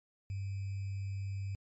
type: tone with sample-and-hold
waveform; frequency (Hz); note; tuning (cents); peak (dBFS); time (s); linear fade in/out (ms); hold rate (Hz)
sine; 98; G2; 0; -35; 0.3-1.55; 0; 2450
effects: MP3 32 kbps